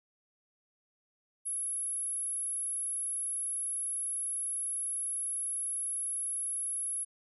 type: tone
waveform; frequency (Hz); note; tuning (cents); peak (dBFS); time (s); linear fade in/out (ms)
sine; 10770; E9; +36; -32; 1.45-7.05; 20
effects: none